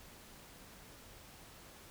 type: silence
effects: pink hiss -56 dBFS RMS until 1.9 s